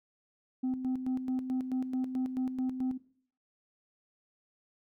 sine tone with tremolo, 257.4 Hz, C4, 28 cents flat, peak -26 dBFS, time 0.63-2.98 s, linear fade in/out 10 ms, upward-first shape square, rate 4.6 Hz, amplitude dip 65%, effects noise-tail reverb RT60 0.6 s tail -20 dB re dry + tanh soft clip ceiling -27 dBFS

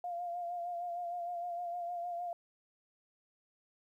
sine tone with vibrato, 698.5 Hz, F5, in tune, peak -36 dBFS, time 0.04-2.33 s, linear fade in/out 2 ms, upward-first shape sine, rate 6.5 Hz, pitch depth 35 cents each way, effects 12-bit

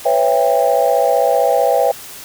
sine chord, C# half-diminished seventh, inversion third, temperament just, 498.9 / 554.4 / 665.2 / 798.3 Hz, B4 / C#5 / E5 / G5, +17 / 0 / +16 / +31 cents, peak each -16 dBFS, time 0.05-1.92 s, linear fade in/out 10 ms, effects tanh soft clip ceiling -2 dBFS + white hiss -34 dBFS RMS until 2.24 s

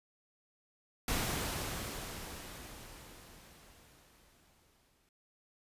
pink noise with exponential decay, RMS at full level -33 dBFS, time 1.08-5.09 s, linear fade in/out 2 ms, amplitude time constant 870 ms, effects resampled to 32000 Hz

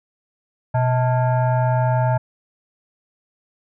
sine tone with frequency modulation, 123.5 Hz, B2, in tune, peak -15 dBFS, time 0.74-2.18 s, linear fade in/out 10 ms, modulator 761 Hz, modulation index 0.87, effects none

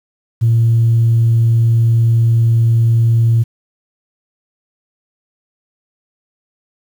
sine tone, 115.1 Hz, A#2, 22 cents flat, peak -7 dBFS, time 0.41-3.44 s, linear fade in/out 20 ms, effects tanh soft clip ceiling -5 dBFS + 7-bit

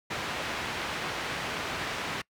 white low-pass noise, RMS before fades -34 dBFS, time 0.1-2.22 s, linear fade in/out 10 ms, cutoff 2500 Hz, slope 12 dB/octave, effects noise-tail reverb RT60 0.1 s tail -24 dB re dry + high-pass 60 Hz 12 dB/octave

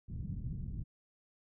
white low-pass noise, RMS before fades -40 dBFS, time 0.08-0.84 s, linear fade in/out 20 ms, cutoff 160 Hz, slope 24 dB/octave, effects none

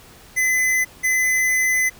square tone pair in turn, 2024 / 2024 Hz, B6 / B6, +42 / +42 cents, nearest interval unison, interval 0 cents, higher neither, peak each -17 dBFS, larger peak neither, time 0.36-0.85 / 1.03-1.9 s, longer second, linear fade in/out 20 ms, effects pink hiss -46 dBFS RMS until 1.99 s

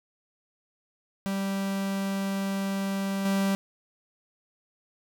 45% pulse tone with level steps, 195.5 Hz, G3, 4 cents flat, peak -27 / -23 dBFS, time 1.26-3.55 s, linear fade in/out 0 ms, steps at 3.25 s, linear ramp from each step 5 ms, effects none

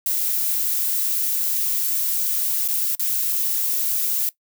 violet noise with dropouts, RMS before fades -22 dBFS, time 0.06-4.29 s, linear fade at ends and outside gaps 1 ms, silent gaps 2.679-2.685 / 2.951-2.995 s, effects noise-tail reverb RT60 0.1 s tail -18 dB re dry

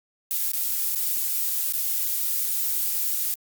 violet noise with dropouts, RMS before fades -25 dBFS, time 0.31-3.34 s, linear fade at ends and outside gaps 0 ms, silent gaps 0.518-0.534 / 0.949-0.958 / 1.724-1.736 s, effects Opus 48 kbps

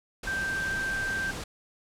sine tone in noise, 1568 Hz, G6, in tune, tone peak -28 dBFS, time 0.27-1.31 s, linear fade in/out 5 ms, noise pink, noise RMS -37 dBFS, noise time 0.23-1.44 s, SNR +6 dB, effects low-pass 9000 Hz 12 dB/octave

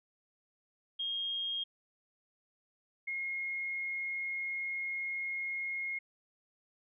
sine tone pair in turn, 3241 / 2151 Hz, G#7 / C7, -43 / +47 cents, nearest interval perfect fifth, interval 710 cents, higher first, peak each -33 / -34 dBFS, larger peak first, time 0.99-1.64 / 3.07-5.99 s, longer second, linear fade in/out 10 ms, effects none

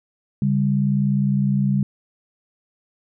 sine tone pair together, 139.16 / 198.9 Hz, C#3 / G3, +7 / +25 cents, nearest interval tritone, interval 618 cents, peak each -19 dBFS, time 0.42-1.83 s, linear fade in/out 2 ms, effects none

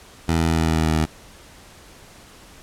15% pulse tone with pitch steps, 82.41 / 81.84 / 81.28 / 80.71 / 80.16 / 79.6 / 79.05 / 78.51 Hz, E2 / E2 / E2 / E2 / E2 / D#2 / D#2 / D#2, 0 / -12 / -24 / -36 / -48 / +40 / +28 / +16 cents, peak -11 dBFS, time 0.28-1.056 s, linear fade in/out 10 ms, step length 97 ms, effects pink hiss -46 dBFS RMS until 2.62 s + low-pass 11000 Hz 12 dB/octave

